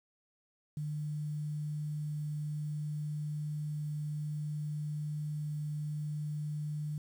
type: tone with quantisation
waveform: sine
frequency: 150.1 Hz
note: D3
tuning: 38 cents sharp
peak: -34 dBFS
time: 0.77-6.98 s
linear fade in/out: 2 ms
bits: 10
effects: none